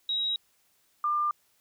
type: tone pair in turn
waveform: sine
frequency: 3827 / 1196.8 Hz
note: A#7 / D6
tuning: +45 / +32 cents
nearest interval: octave + minor sixth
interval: 2013 cents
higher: first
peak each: -26 / -24 dBFS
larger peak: second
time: 0.09-0.36 / 1.04-1.31 s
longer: neither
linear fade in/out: 2 ms
effects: white hiss -68 dBFS RMS until 1.6 s